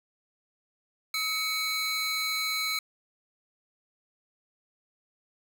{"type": "tone cluster", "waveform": "45% pulse", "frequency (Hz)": [1277, 2236, 4070], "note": ["D#6", "C#7", "C8"], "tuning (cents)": [45, 14, -49], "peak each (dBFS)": [-37, -31, -30], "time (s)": [1.14, 2.79], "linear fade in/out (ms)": 2, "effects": []}